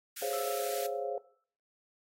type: high-pass noise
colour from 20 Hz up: white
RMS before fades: -41 dBFS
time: 0.16-0.87 s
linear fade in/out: 10 ms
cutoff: 1300 Hz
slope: 96 dB/octave
type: chord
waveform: sine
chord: Db major seventh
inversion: second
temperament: equal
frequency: 415.3 / 523.3 / 554.4 / 698.5 Hz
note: Ab4 / C5 / Db5 / F5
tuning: 0 / 0 / 0 / 0 cents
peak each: -38 dBFS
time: 0.22-1.18 s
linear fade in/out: 2 ms
type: tone with exponential decay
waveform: sine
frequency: 1318.5 Hz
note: E6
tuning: in tune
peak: -39 dBFS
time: 0.33-1.44 s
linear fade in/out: 1 ms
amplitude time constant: 240 ms
effects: noise-tail reverb RT60 0.5 s tail -18 dB re dry + AAC 48 kbps